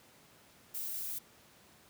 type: noise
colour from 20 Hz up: violet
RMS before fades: -39 dBFS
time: 0.74-1.19 s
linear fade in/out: 10 ms
effects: pink hiss -61 dBFS RMS until 1.89 s + high-pass 100 Hz 12 dB/octave